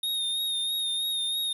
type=tone with vibrato; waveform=square; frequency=3698 Hz; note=A#7; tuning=15 cents flat; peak=-27 dBFS; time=0.03-1.53 s; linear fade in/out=5 ms; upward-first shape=sine; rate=3.1 Hz; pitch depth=33 cents each way; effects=9-bit